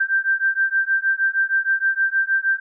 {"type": "beating tone pair", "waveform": "sine", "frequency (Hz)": [1568, 1574.4], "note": ["G6", "G6"], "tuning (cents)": [0, 7], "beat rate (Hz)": 6.4, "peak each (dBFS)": -20, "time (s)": [0, 2.6], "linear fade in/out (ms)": 10, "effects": []}